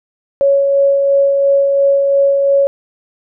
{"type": "tone with tremolo", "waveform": "sine", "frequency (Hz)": 556, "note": "C#5", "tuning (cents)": 5, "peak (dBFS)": -7, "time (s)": [0.41, 2.67], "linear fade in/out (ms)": 0, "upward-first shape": "sine", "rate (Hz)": 2.9, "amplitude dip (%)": 30, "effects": []}